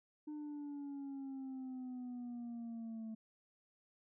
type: exponential sweep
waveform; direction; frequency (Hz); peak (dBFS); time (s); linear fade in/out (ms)
sine; down; 302.4 to 220; -40; 0.27-3.15; 10
effects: tanh soft clip ceiling -42 dBFS